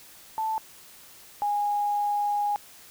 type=tone pair in turn; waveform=sine; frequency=880 / 823.4 Hz; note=A5 / G#5; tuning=0 / -15 cents; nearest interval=minor second; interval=115 cents; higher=first; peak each=-25 / -23 dBFS; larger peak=second; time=0.38-0.58 / 1.42-2.56 s; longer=second; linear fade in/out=0 ms; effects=white hiss -50 dBFS RMS until 2.9 s